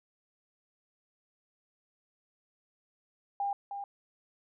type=tone with echo; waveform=sine; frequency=802 Hz; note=G5; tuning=39 cents sharp; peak=-29 dBFS; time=3.4-3.53 s; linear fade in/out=2 ms; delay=310 ms; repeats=1; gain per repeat=-7 dB; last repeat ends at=3.84 s; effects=none